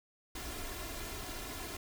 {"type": "noise with comb filter", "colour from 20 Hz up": "pink", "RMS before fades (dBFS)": -42, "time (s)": [0.35, 1.77], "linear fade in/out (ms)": 5, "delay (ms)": 2.9, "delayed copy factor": 0.65, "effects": []}